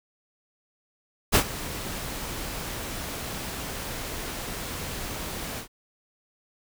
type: noise with ADSR envelope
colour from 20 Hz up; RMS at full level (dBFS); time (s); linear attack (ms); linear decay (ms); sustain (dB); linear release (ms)
pink; -17; 1.32-5.68; 31; 80; -17; 100
effects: none